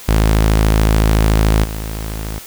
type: tone with level steps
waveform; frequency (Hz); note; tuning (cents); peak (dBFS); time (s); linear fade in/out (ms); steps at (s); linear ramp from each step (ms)
sawtooth; 53.7; A1; -41; -6 / -18; 0.08-2.39; 10; 1.63; 20
effects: white hiss -35 dBFS RMS until 2.46 s